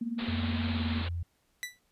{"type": "tone with tremolo", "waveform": "sine", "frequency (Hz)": 233.1, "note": "A#3", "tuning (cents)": 0, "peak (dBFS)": -28, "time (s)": [0.01, 1.02], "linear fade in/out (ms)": 5, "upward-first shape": "sine", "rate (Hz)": 19, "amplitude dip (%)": 75}
{"type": "low-pass noise", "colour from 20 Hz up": "white", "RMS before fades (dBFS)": -40, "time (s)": [0.18, 1.09], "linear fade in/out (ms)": 10, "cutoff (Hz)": 4200, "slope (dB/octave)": 96}
{"type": "tone with pitch glide", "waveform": "sine", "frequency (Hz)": [88.7, 85.63], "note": ["F2", "F2"], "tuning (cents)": [27, -34], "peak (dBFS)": -31, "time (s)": [0.28, 1.23], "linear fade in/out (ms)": 5, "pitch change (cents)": -61, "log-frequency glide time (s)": [0.71, 0.82]}
{"type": "tone with exponential decay", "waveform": "sawtooth", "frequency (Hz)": 1975, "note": "B6", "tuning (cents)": 0, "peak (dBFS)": -27, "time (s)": [1.63, 1.79], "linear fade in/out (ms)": 0, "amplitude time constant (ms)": 34}
{"effects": ["pink hiss -72 dBFS RMS until 1.91 s", "resampled to 32000 Hz"]}